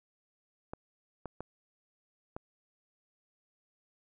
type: clicks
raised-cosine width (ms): 1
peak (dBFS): -25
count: 4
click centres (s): 0.735 / 1.257 / 1.406 / 2.365
effects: none